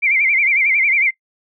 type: tone with vibrato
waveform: sine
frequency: 2217 Hz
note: C#7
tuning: in tune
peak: -12 dBFS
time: 0.02-1.11 s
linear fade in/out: 20 ms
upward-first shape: sine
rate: 11 Hz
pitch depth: 130 cents each way
effects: noise-tail reverb RT60 0.1 s tail -21 dB re dry